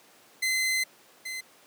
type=tone pair in turn; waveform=sawtooth; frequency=2055 / 2055 Hz; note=C7 / C7; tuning=-32 / -32 cents; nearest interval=unison; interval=0 cents; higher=neither; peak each=-21 / -30 dBFS; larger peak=first; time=0.42-0.84 / 1.25-1.41 s; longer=first; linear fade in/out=10 ms; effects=pink hiss -56 dBFS RMS until 1.66 s + high-pass 300 Hz 12 dB/octave